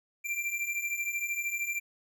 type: beating tone pair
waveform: square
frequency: 2353 / 2366 Hz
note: D7 / D7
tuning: +3 / +12 cents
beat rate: 13 Hz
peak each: -37 / -33 dBFS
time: 0.24-1.8 s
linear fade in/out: 20 ms
effects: none